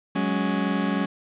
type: chord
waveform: 40% pulse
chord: F# suspended second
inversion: none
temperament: just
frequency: 185 / 208.1 / 277.5 Hz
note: F#3 / G#3 / C#4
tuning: 0 / +4 / +2 cents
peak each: -26 dBFS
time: 0.15-1.06 s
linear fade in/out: 10 ms
effects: resampled to 8000 Hz + 8-bit